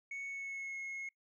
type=tone with pitch glide; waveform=sine; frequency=2217 to 2169 Hz; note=C#7 to C#7; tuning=0 to -38 cents; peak=-37 dBFS; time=0.11-1.09 s; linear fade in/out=5 ms; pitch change=-38 cents; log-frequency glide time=0.27-0.77 s; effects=noise-tail reverb RT60 0.1 s tail -24 dB re dry + tanh soft clip ceiling -39 dBFS